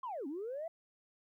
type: linear two-way sweep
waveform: sine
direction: down then up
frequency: 1090 to 260.1 to 680 Hz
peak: -37 dBFS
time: 0.03-0.68 s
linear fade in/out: 5 ms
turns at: 0.27 s
effects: tanh soft clip ceiling -34 dBFS + 13-bit

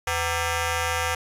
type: ring-modulated tone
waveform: 10% pulse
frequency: 420 Hz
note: G#4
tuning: 19 cents sharp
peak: -12 dBFS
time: 0.07-1.15 s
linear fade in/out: 5 ms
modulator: 337 Hz
effects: resampled to 32000 Hz

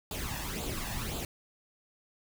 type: noise with flanger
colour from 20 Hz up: pink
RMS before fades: -36 dBFS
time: 0.11-1.25 s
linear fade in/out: 2 ms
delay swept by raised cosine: 0.26 to 1.16 ms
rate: 1.9 Hz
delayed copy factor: +0.65
effects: none

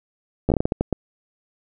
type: slowing click train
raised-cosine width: 2 ms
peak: -6 dBFS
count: 10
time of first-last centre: 0.49-0.927 s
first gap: 12 ms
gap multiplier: 1.33
effects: none

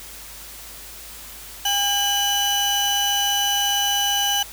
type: tone pair together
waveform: 30% pulse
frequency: 807 / 2977 Hz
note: G#5 / F#7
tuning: -50 / +10 cents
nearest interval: octave + major seventh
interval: 2260 cents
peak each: -21 / -17 dBFS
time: 1.65-4.43 s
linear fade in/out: 5 ms
effects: added 52 Hz sine -46 dBFS peak until 4.52 s + white hiss -39 dBFS RMS until 4.52 s

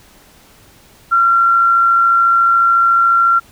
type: tone with amplitude modulation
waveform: sine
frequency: 1369 Hz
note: F6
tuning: 35 cents flat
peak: -7 dBFS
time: 1.11-3.4 s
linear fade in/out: 20 ms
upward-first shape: sine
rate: 114 Hz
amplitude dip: 25%
effects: pink hiss -46 dBFS RMS until 3.51 s

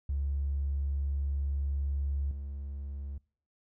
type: tone with level steps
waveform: triangle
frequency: 69.9 Hz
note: C#2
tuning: 15 cents sharp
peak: -25 / -34 dBFS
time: 0.09-3.18 s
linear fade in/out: 5 ms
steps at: 2.31 s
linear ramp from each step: 2 ms
effects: noise-tail reverb RT60 0.5 s tail -25 dB re dry + tanh soft clip ceiling -26 dBFS

